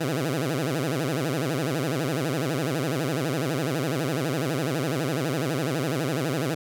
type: tone with vibrato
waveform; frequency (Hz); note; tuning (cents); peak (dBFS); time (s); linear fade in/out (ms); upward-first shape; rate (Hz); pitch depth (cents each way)
15% pulse; 145.2; D3; -19; -18; 0-6.55; 10; sine; 12; 260
effects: none